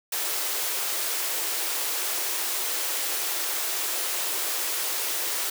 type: high-pass noise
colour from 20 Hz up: white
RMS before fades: -28 dBFS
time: 0.12-5.5 s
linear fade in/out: 5 ms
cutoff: 310 Hz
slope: 96 dB/octave
effects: none